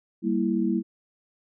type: chord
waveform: sine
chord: E diminished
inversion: first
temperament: equal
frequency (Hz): 196 / 233.1 / 329.6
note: G3 / Bb3 / E4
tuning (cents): 0 / 0 / 0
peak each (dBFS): -26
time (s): 0.22-0.83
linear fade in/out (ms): 50
effects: none